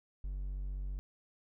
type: tone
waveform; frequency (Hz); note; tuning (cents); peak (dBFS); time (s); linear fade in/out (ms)
triangle; 47.61; G1; -50; -34; 0.24-0.99; 0
effects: none